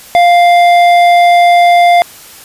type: tone with hard clipping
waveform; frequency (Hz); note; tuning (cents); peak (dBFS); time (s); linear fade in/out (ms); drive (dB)
sine; 698.5; F5; 0; -5; 0.15-2.02; 0; 10
effects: white hiss -34 dBFS RMS until 2.44 s + resampled to 32000 Hz